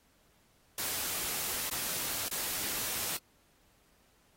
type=noise with dropouts; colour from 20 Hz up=white; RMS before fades=-35 dBFS; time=0.78-3.17 s; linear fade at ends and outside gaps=2 ms; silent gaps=1.695-1.712 / 2.284-2.312 s; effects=pink hiss -68 dBFS RMS until 4.36 s + AAC 48 kbps